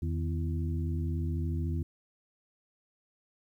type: harmonic tone with a mistuned harmonic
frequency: 83.7 Hz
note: E2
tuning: 27 cents sharp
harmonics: 1 / 2 / 3 / 4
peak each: -30 / -36 / -40 / -42 dBFS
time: 0.02-1.83 s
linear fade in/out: 5 ms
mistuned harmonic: 2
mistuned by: -110 cents
effects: 11-bit

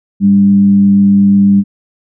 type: tone with frequency modulation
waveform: sine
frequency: 199.4 Hz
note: G3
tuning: 30 cents sharp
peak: -4 dBFS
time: 0.2-1.64 s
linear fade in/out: 50 ms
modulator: 94.1 Hz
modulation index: 0.25
effects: none

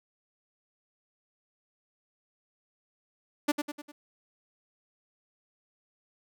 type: tone with echo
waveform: sawtooth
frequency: 293.7 Hz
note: D4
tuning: in tune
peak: -18 dBFS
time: 3.48-3.52 s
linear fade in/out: 10 ms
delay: 100 ms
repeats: 4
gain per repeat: -6 dB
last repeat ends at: 3.92 s
effects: none

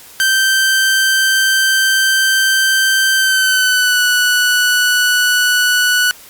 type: tone with pitch glide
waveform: sawtooth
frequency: 1558 to 1478.2 Hz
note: G6 to F#6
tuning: -11 to -2 cents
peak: -7 dBFS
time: 0.2-6.11 s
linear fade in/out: 0 ms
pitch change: -91 cents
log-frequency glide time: 3.16-4.01 s
effects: white hiss -39 dBFS RMS until 6.29 s + Opus 48 kbps

